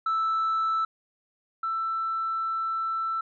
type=tone pair in turn; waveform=sine; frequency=1318.5 / 1330 Hz; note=E6 / E6; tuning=0 / +15 cents; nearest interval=unison; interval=15 cents; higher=second; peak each=-21 / -25 dBFS; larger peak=first; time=0.06-0.85 / 1.63-3.21 s; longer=second; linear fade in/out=5 ms; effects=tanh soft clip ceiling -21 dBFS